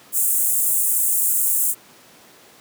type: high-pass noise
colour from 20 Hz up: pink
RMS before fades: -19 dBFS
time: 0.12-1.75 s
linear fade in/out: 50 ms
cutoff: 7800 Hz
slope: 48 dB/octave
effects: pink hiss -48 dBFS RMS until 2.6 s + high-pass 200 Hz 12 dB/octave